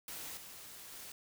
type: noise with level steps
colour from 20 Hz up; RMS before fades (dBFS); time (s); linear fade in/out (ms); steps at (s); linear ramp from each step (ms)
white; -45 / -51 / -49; 0.08-1.12; 2; 0.37 / 0.92; 2
effects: none